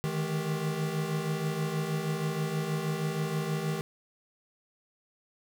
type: tone cluster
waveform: square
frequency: 151.9 / 158.2 / 212.3 / 393.3 Hz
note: D#3 / D#3 / G#3 / G4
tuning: -41 / +29 / +38 / +6 cents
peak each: -37 / -32 / -40 / -38 dBFS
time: 0.04-3.81 s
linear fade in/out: 0 ms
effects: none